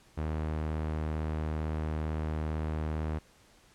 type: tone with low-pass filter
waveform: sawtooth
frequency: 77.78 Hz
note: D#2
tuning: in tune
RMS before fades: -33 dBFS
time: 0.17-3.19 s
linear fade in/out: 10 ms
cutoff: 2000 Hz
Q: 0.57
effects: pink hiss -61 dBFS RMS until 3.74 s + low-pass 10000 Hz 12 dB/octave